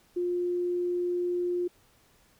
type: tone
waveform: sine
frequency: 353.9 Hz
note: F4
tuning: 23 cents sharp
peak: -26 dBFS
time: 0.16-1.68 s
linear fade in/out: 10 ms
effects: pink hiss -63 dBFS RMS until 2.39 s